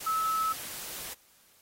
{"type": "tone in noise", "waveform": "sine", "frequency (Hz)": 1300, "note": "E6", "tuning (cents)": -24, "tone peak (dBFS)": -26, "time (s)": [0.06, 0.53], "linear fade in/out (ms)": 10, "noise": "white", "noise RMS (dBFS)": -40, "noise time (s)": [0, 1.14], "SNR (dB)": 11, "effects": ["white hiss -62 dBFS RMS until 1.61 s", "AAC 48 kbps"]}